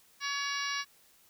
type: harmonic tone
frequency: 564 Hz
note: C#5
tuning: 30 cents sharp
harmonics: 2 / 3 / 4 / 5 / 6 / 7 / 8 / 9 / 10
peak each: -38 / -37 / -39 / -42 / -48 / -41 / -44 / -44 / -41 dBFS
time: 0.2-0.85 s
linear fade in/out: 50 ms
effects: white hiss -63 dBFS RMS until 1.29 s